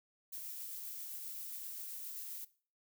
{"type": "noise with tremolo", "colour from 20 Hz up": "violet", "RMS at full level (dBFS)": -44, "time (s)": [0.32, 2.45], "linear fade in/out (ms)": 10, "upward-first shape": "triangle", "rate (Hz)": 7.6, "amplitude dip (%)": 25, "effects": ["noise-tail reverb RT60 0.4 s tail -18 dB re dry"]}